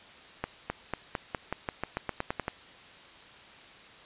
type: accelerating click train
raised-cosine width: 0.5 ms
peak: -15 dBFS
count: 14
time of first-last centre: 0.44-2.481 s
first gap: 260 ms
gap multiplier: 0.91
effects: white hiss -51 dBFS RMS until 4.05 s + resampled to 8000 Hz